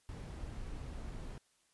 brown noise, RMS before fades -44 dBFS, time 0.09-1.38 s, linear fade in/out 0 ms, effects white hiss -73 dBFS RMS until 1.73 s + resampled to 24000 Hz

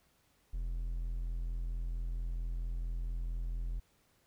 triangle tone, 42.21 Hz, E1, 42 cents sharp, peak -32 dBFS, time 0.53-3.8 s, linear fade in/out 10 ms, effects pink hiss -71 dBFS RMS until 4.26 s

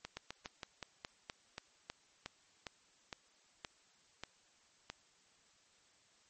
slowing click train, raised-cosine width 0.2 ms, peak -25 dBFS, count 16, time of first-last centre 0.05-4.9 s, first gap 120 ms, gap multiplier 1.13, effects white hiss -69 dBFS RMS until 6.29 s + MP3 32 kbps

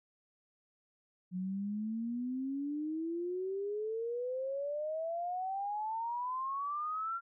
sine exponential sweep, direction up, 179.6 to 1384 Hz, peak -34 dBFS, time 1.31-7.21 s, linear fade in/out 50 ms, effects none

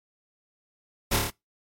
pink noise with echo, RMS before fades -24 dBFS, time 1.11-1.17 s, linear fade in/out 10 ms, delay 27 ms, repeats 5, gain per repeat -2 dB, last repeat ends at 1.305 s, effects noise-tail reverb RT60 0.2 s tail -25 dB re dry + MP3 64 kbps

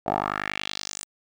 10% pulse tone with band-pass filter sweep, 50.5 Hz, G#1, 48 cents flat, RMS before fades -30 dBFS, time 0.06-1.05 s, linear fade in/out 10 ms, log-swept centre 640 to 9200 Hz, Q 2.7, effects none

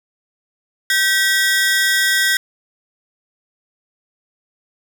sawtooth ring-modulated tone, 1742 Hz, A6, 18 cents flat, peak -7 dBFS, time 0.9-2.37 s, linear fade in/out 2 ms, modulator 189 Hz, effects none

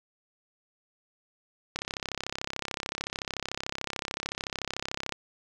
click train, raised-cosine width 0.2 ms, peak -14 dBFS, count 114, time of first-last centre 1.76-5.123 s, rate 33.6 Hz, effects 9-bit

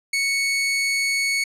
sawtooth tone, 2217 Hz, C#7, in tune, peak -16 dBFS, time 0.13-1.44 s, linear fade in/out 5 ms, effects low-pass 10000 Hz 12 dB/octave

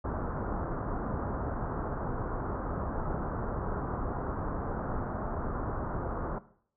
pink low-pass noise, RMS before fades -34 dBFS, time 0.04-6.39 s, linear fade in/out 10 ms, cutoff 1400 Hz, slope 48 dB/octave, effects noise-tail reverb RT60 0.6 s tail -17 dB re dry

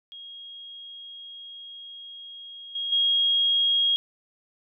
sine tone with level steps, 3273 Hz, G#7, 26 cents flat, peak -39 / -27 / -19 dBFS, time 0.12-3.96 s, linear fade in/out 0 ms, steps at 2.75 / 2.92 s, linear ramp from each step 5 ms, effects none

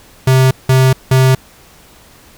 square tone bursts, 130.81 Hz, C3, in tune, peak -7 dBFS, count 3, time 0.27-1.35 s, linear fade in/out 5 ms, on 240 ms, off 180 ms, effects pink hiss -43 dBFS RMS until 2.37 s

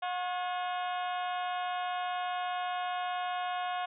harmonic tone with a mistuned harmonic, 361 Hz, F#4, 43 cents flat, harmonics 2 / 3 / 4 / 5 / 6 / 7 / 8 / 9 / 10, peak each -33 / -39 / -43 / -46 / -49 / -49 / -47 / -49 / -51 dBFS, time 0.02-3.86 s, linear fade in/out 10 ms, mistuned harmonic 5, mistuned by -100 cents, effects none

